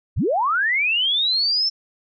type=linear sweep; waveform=sine; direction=up; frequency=37 to 5390 Hz; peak=-17 dBFS; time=0.16-1.7 s; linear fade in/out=20 ms; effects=none